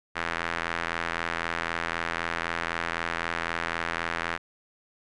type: tone with band-pass filter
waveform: sawtooth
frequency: 83.9 Hz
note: E2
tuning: 31 cents sharp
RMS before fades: -31 dBFS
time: 0.15-4.38 s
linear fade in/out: 20 ms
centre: 1700 Hz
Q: 1.6
effects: resampled to 24000 Hz